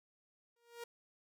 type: tone with exponential growth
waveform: sawtooth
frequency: 471.1 Hz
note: A#4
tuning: 18 cents sharp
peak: -38 dBFS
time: 0.56-0.84 s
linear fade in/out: 5 ms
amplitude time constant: 60 ms
effects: none